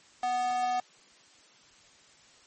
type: tone with high-pass filter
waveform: square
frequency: 247 Hz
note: B3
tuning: in tune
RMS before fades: -29 dBFS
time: 0.23-0.8 s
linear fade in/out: 2 ms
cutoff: 750 Hz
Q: 4.2
effects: white hiss -58 dBFS RMS until 2.46 s + MP3 32 kbps